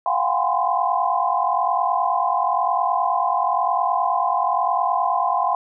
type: tone cluster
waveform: sine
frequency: 694 / 743 / 813 / 1008 / 1049 Hz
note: F5 / F#5 / G#5 / B5 / C6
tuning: -11 / +7 / -37 / +35 / +4 cents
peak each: -24 dBFS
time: 0.06-5.55 s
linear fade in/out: 2 ms
effects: none